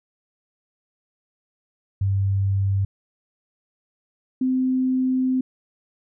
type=tone pair in turn; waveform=sine; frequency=98 / 258 Hz; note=G2 / C4; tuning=0 / -24 cents; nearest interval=octave + perfect fourth; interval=1676 cents; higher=second; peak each=-18 dBFS; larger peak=neither; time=2.01-2.85 / 4.41-5.41 s; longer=second; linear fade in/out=5 ms; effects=none